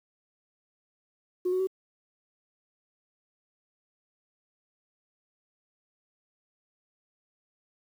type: tone with pitch steps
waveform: sine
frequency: 362.5 / 370.5 / 378.8 Hz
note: F#4 / F#4 / F#4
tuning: -35 / +2 / +41 cents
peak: -23 dBFS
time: 1.45-1.672 s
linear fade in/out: 10 ms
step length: 74 ms
effects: tanh soft clip ceiling -21 dBFS + 9-bit